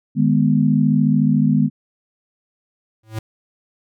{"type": "chord", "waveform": "sine", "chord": "G# minor", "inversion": "second", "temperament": "equal with one note detuned", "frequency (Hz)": [153.42, 207.7, 246.9], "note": ["D#3", "G#3", "B3"], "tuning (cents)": [-24, 0, 0], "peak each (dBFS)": -17, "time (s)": [0.15, 1.7], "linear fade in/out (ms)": 50}
{"type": "tone with exponential growth", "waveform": "square", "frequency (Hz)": 110, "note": "A2", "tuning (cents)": 0, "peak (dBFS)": -21, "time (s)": [3.03, 3.19], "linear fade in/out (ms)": 5, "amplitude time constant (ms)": 34}
{"effects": []}